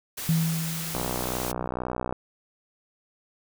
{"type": "noise", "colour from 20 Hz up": "white", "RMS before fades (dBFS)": -34, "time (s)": [0.17, 1.52], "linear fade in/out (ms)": 10}
{"type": "tone with exponential decay", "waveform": "sine", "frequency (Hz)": 163.1, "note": "E3", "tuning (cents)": -18, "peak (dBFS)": -18, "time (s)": [0.29, 1.67], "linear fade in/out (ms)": 0, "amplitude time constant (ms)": 300}
{"type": "click train", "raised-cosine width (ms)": 1, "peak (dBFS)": -15, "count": 74, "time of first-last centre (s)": [0.95, 2.126], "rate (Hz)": 62.1}
{"effects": []}